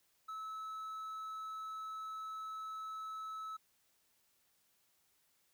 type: tone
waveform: triangle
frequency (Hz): 1300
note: E6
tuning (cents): -24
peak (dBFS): -40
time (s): 0.28-3.57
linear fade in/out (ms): 10
effects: white hiss -75 dBFS RMS until 5.53 s